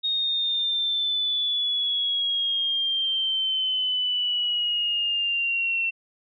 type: exponential sweep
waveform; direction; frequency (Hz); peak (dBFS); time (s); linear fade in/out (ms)
sine; down; 3729 to 2700; -22; 0.03-5.91; 20
effects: none